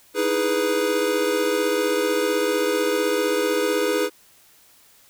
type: chord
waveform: square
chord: E major seventh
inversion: third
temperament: equal with one note detuned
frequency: 311.1 / 326.8 / 415.3 / 493.9 Hz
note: D#4 / E4 / G#4 / B4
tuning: 0 / -15 / 0 / 0 cents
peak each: -29 / -30 / -24 / -24 dBFS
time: 0.14-4.1 s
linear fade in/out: 50 ms
effects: white hiss -54 dBFS RMS until 5.09 s